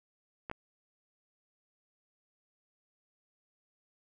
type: clicks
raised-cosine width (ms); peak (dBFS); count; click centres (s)
0.5; -24 / -23; 2; 0.498 / 0.514
effects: none